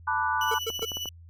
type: chord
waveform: sine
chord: B minor seventh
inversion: third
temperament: equal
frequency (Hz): 880 / 987.8 / 1174.7 / 1480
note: A5 / B5 / D6 / F#6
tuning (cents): 0 / 0 / 0 / 0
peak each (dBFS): -29 / -29 / -31 / -29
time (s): 0.07-0.59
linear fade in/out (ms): 10
type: tone with tremolo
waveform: 35% pulse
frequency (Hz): 2960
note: F#7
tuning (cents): 0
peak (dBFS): -28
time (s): 0.41-1.09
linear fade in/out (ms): 2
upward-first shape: sine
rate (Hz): 15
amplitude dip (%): 50
type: tone bursts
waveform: square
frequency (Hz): 449.6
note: A4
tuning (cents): +37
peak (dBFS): -29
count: 3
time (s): 0.51-0.852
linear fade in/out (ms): 5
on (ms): 34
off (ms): 120
type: clicks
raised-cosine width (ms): 1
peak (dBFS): -25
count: 6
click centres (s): 0.702 / 0.794 / 0.828 / 0.918 / 0.97 / 1.057
effects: added 84 Hz sine -46 dBFS peak until 1.29 s